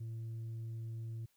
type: tone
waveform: sine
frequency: 113.5 Hz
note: A#2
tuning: 46 cents flat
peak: -37 dBFS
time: 0-1.26 s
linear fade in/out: 10 ms
effects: tanh soft clip ceiling -39 dBFS + white hiss -75 dBFS RMS until 1.36 s